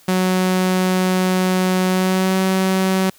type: tone with pitch glide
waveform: sawtooth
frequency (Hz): 185 to 189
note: F#3 to F#3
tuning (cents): 0 to +37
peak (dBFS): -11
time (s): 0.08-3.1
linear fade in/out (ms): 5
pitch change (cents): +37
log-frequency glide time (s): 1.88-2.38
effects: white hiss -50 dBFS RMS until 3.18 s